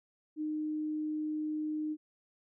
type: tone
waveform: sine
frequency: 306.6 Hz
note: D#4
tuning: 25 cents flat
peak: -32 dBFS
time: 0.36-1.97 s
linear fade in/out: 50 ms
effects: none